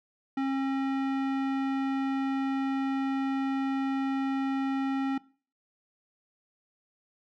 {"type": "tone with low-pass filter", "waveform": "square", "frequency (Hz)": 270, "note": "C#4", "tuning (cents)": -45, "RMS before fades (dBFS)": -29, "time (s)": [0.37, 5.18], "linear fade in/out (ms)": 5, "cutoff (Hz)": 2200, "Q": 0.71, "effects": ["noise-tail reverb RT60 0.4 s tail -21 dB re dry"]}